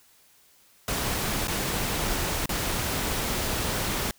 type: noise with dropouts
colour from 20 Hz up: pink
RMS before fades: -28 dBFS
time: 0.88-4.11 s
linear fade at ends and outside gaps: 1 ms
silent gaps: 1.473-1.481 / 2.458-2.492 s
effects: white hiss -59 dBFS RMS until 4.18 s